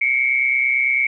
sine tone pair together, 2171 / 2300 Hz, C#7 / D7, -37 / -37 cents, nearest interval minor second, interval 100 cents, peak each -18 dBFS, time 0.01-1.07 s, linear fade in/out 5 ms, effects none

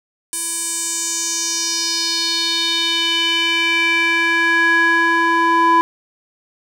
square tone with band-pass filter sweep, 333.8 Hz, E4, 22 cents sharp, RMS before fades -17 dBFS, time 0.33-5.81 s, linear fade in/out 0 ms, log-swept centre 9500 to 1100 Hz, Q 3.6, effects none

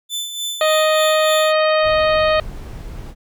sawtooth tone with tremolo, 3520 Hz, A7, in tune, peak -18 dBFS, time 0.09-1.53 s, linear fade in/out 50 ms, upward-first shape sine, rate 3.4 Hz, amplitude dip 55%
harmonic tone, 622.3 Hz, D#5, in tune, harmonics 1 / 2 / 3 / 4 / 5 / 6 / 7, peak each -14 / -20 / -24 / -26 / -28 / -30 / -31 dBFS, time 0.61-2.4 s, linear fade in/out 2 ms
brown noise, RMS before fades -31 dBFS, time 1.82-3.15 s, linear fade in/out 50 ms
effects none

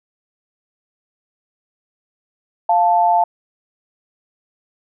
sine tone pair together, 698.5 / 880 Hz, F5 / A5, 0 / 0 cents, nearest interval major third, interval 400 cents, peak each -14 dBFS, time 2.69-3.24 s, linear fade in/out 5 ms, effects none

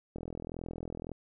click train, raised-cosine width 2 ms, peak -26 dBFS, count 41, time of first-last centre 0.16-1.117 s, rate 41.8 Hz, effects none

